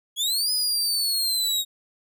sawtooth linear two-way sweep, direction up then down, 3269 to 5030 to 3748 Hz, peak -19 dBFS, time 0.16-1.65 s, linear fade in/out 50 ms, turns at 0.51 s, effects none

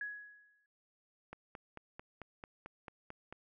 sine tone with exponential decay, 1675 Hz, G#6, 14 cents sharp, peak -36 dBFS, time 0.01-0.66 s, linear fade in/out 2 ms, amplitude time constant 140 ms
click train, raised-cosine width 0.5 ms, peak -31 dBFS, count 10, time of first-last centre 1.33-3.326 s, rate 4.51 Hz
effects none

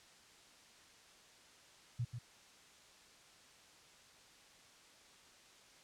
sine tone with echo, 120 Hz, B2, 49 cents flat, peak -34 dBFS, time 1.99-2.05 s, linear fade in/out 10 ms, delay 140 ms, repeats 1, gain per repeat -7 dB, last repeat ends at 2.19 s, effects white hiss -62 dBFS RMS until 5.83 s + low-pass 7000 Hz 12 dB/octave

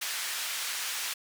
pink band-pass noise, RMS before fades -34 dBFS, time 0.01-1.14 s, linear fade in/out 10 ms, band 1700 to 15000 Hz, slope 12 dB/octave, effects none

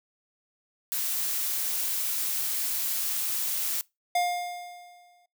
blue noise, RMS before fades -29 dBFS, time 0.92-3.81 s, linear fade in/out 0 ms
square tone with exponential decay, 708 Hz, F5, 23 cents sharp, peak -22 dBFS, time 4.15-5.26 s, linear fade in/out 5 ms, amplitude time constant 240 ms
effects noise-tail reverb RT60 0.2 s tail -22 dB re dry

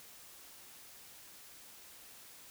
silence, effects white hiss -55 dBFS RMS until 2.5 s

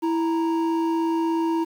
triangle tone pair together, 329.6 / 932.2 Hz, E4 / A#5, 0 / 0 cents, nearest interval octave + tritone, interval 1800 cents, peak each -19 / -26 dBFS, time 0.02-1.65 s, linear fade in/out 20 ms, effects 8-bit

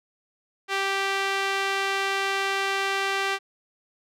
sawtooth tone with band-pass filter, 391.2 Hz, G4, 4 cents flat, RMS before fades -26 dBFS, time 0.68-3.39 s, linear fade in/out 50 ms, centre 2200 Hz, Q 0.86, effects none

